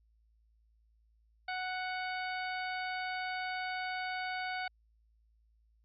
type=harmonic tone with a mistuned harmonic; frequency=740 Hz; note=F#5; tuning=in tune; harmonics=1 / 2 / 3 / 4 / 5 / 6; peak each=-38 / -40 / -42 / -50 / -51 / -49 dBFS; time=1.48-4.68 s; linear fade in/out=5 ms; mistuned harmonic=6; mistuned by=+26 cents; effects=added 55 Hz sine -66 dBFS peak until 5.84 s